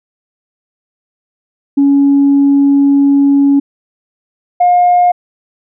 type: tone pair in turn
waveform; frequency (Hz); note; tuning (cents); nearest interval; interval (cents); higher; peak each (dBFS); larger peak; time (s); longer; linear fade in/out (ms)
sine; 280 / 712.1; C#4 / F5; +18 / +33; octave + major third; 1615; second; -4; neither; 1.77-3.6 / 4.6-5.12; first; 10
effects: tanh soft clip ceiling -2 dBFS